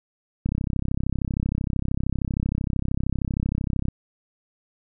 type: click train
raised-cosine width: 5 ms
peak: -12 dBFS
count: 114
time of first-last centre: 0.46-3.884 s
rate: 33 Hz
effects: none